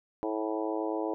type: harmonic tone with a mistuned harmonic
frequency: 108.5 Hz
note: A2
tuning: 24 cents flat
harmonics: 3 / 4 / 5 / 6 / 7 / 8 / 9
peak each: -33 / -35 / -37 / -39 / -40 / -41 / -42 dBFS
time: 0.23-1.14 s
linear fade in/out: 0 ms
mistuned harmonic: 8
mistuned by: -15 cents
effects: none